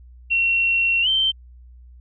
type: tone with pitch glide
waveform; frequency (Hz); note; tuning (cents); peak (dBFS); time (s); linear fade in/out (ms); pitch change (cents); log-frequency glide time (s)
sine; 2728 to 3116; F7 to G7; -41 to -11; -16; 0.3-1.32; 20; +230; 1.02-1.08
effects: added 61 Hz sine -42 dBFS peak until 2 s